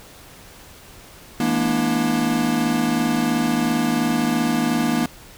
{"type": "tone cluster", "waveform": "square", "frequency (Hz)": [164.1, 215.6, 238.5, 292.8, 328.3], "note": ["E3", "A3", "A#3", "D4", "E4"], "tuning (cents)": [-8, -35, 40, -5, -7], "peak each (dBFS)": [-29, -28, -21, -26, -29], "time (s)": [1.4, 5.06], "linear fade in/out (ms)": 2, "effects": ["pink hiss -44 dBFS RMS until 5.37 s"]}